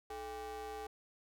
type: ring-modulated tone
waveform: square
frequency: 185 Hz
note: F#3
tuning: in tune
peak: -40 dBFS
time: 0.1-0.87 s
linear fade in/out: 5 ms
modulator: 615 Hz
effects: none